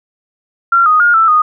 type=tone with pitch steps; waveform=sine; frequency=1373 / 1244 / 1423 / 1326 / 1236 Hz; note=F6 / D#6 / F6 / E6 / D#6; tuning=-30 / -1 / +32 / +10 / -12 cents; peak=-6 dBFS; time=0.72-1.42 s; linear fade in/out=5 ms; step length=140 ms; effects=none